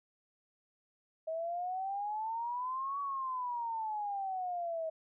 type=exponential two-way sweep; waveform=sine; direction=up then down; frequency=635 to 1134 to 635 Hz; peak=-34 dBFS; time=1.27-4.9 s; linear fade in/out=10 ms; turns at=3 s; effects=none